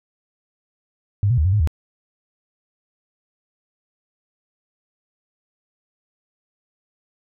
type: tone with pitch steps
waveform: sine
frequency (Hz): 101.2 / 122.8 / 76.5 / 93.6 / 105.2 / 78.1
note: G#2 / B2 / D#2 / F#2 / G#2 / D#2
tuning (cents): -44 / -9 / -29 / +20 / +23 / +7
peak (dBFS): -14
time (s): 1.23-1.674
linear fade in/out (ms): 0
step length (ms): 74
effects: none